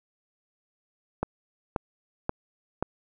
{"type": "click train", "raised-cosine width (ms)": 1, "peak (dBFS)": -12, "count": 4, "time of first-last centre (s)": [1.23, 2.826], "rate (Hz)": 1.88, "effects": []}